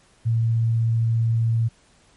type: tone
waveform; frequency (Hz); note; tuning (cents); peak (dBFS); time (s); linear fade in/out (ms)
sine; 114.4; A#2; -32; -17; 0.25-1.69; 20
effects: pink hiss -57 dBFS RMS until 2.16 s + MP3 48 kbps